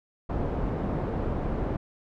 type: low-pass noise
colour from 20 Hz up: pink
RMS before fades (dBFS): -29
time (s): 0.29-1.77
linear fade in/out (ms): 10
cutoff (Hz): 710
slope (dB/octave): 12
effects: none